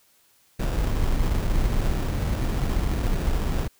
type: noise with sample-and-hold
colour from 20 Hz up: brown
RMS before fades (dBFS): -23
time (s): 0.59-3.68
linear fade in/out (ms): 10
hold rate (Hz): 2100
effects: white hiss -61 dBFS RMS until 3.79 s